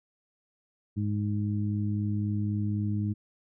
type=harmonic tone; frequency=103.83 Hz; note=G#2; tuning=in tune; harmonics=1 / 2 / 3; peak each=-28 / -31 / -37 dBFS; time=0.96-3.14 s; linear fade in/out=20 ms; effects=none